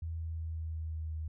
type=tone with pitch steps; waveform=sine; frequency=81.8 / 81.28 / 80.77 / 80.26 / 79.75 / 79.24 / 78.74 Hz; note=E2 / E2 / E2 / E2 / D#2 / D#2 / D#2; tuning=-13 / -24 / -35 / -46 / +43 / +32 / +21 cents; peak=-35 dBFS; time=0.02-1.28 s; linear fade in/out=5 ms; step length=180 ms; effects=none